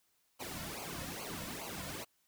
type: noise with flanger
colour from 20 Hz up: pink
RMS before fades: -43 dBFS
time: 0.39-2.05 s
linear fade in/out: 20 ms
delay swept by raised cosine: 0.55 to 2.55 ms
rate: 2.4 Hz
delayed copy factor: -1
effects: white hiss -75 dBFS RMS until 2.27 s